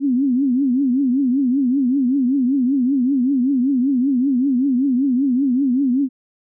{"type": "tone with vibrato", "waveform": "sine", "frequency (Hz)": 262.3, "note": "C4", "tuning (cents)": 4, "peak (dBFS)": -14, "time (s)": [0, 6.09], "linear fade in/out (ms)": 50, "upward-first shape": "triangle", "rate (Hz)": 5.2, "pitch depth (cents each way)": 180, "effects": []}